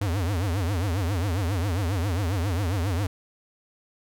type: tone with vibrato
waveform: square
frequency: 92.5 Hz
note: F#2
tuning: in tune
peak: -24 dBFS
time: 0.01-3.07 s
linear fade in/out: 5 ms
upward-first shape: triangle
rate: 7.4 Hz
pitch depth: 270 cents each way
effects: none